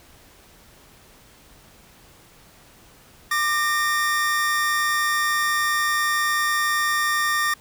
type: tone pair together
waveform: 45% pulse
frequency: 1189 / 1838.6 Hz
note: D6 / A#6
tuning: +21 / -24 cents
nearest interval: minor sixth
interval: 755 cents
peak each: -23 / -22 dBFS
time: 3.31-7.54 s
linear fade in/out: 5 ms
effects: pink hiss -51 dBFS RMS until 7.6 s